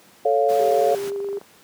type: chord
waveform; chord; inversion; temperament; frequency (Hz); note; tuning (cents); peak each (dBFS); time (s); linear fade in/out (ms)
sine; A augmented; none; equal with one note detuned; 440 / 557.6 / 698.5; A4 / C#5 / E#5; 0 / +10 / 0; -20; 0.25-0.95; 5
type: noise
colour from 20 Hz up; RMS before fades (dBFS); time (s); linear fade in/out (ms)
pink; -36; 0.48-1.11; 20
type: tone with vibrato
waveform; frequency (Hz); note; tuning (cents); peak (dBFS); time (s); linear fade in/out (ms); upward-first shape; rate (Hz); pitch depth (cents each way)
sine; 399.7; G4; +34; -24; 0.59-1.39; 10; triangle; 9.5; 17
type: click train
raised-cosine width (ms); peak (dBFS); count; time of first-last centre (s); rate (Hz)
1; -26; 12; 0.95-1.414; 23.7
effects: pink hiss -51 dBFS RMS until 1.63 s + high-pass 200 Hz 12 dB/octave